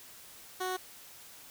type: tone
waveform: 15% pulse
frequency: 370 Hz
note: F#4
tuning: in tune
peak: -26 dBFS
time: 0.6-0.77 s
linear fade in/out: 10 ms
effects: white hiss -52 dBFS RMS until 1.5 s